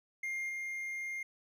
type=tone with level steps; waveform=triangle; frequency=2117 Hz; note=C7; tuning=20 cents sharp; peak=-33 / -35 dBFS; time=0.23-1.23 s; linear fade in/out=5 ms; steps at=0.49 s; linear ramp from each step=5 ms; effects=none